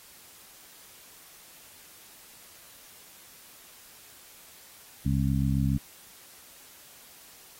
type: harmonic tone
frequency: 67.3 Hz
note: C2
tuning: 49 cents sharp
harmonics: 1 / 2 / 3 / 4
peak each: -29 / -26 / -29 / -32 dBFS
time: 5.05-5.78 s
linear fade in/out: 10 ms
effects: white hiss -52 dBFS RMS until 7.59 s + AAC 48 kbps